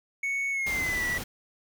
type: tone with pitch glide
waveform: triangle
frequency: 2217 to 1952.4 Hz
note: C#7 to B6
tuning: 0 to -20 cents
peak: -25 dBFS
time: 0.23-1.18 s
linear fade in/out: 5 ms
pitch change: -220 cents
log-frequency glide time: 0.51-1.04 s
type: noise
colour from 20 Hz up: pink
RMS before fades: -36 dBFS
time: 0.66-1.24 s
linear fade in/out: 10 ms
effects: none